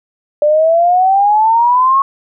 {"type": "exponential sweep", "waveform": "sine", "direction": "up", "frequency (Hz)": [587.3, 1103], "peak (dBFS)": -7, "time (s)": [0.42, 2.02], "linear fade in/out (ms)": 2, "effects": []}